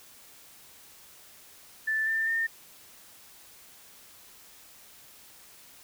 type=tone with pitch steps; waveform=sine; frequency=1760 / 1788.7 / 1817.9 Hz; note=A6 / A6 / A#6; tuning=0 / +28 / -44 cents; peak=-25 dBFS; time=1.87-2.47 s; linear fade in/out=10 ms; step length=200 ms; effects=white hiss -53 dBFS RMS until 5.83 s